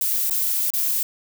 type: noise with dropouts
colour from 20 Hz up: violet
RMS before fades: -22 dBFS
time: 0.01-1.03 s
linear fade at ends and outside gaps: 2 ms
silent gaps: 0.298-0.308 / 0.704-0.736 s
effects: none